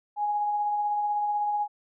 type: tone with tremolo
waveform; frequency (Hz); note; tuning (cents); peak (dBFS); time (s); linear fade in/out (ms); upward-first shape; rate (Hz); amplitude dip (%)
sine; 830.6; G#5; 0; -23; 0.16-1.68; 50; sine; 16; 25
effects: none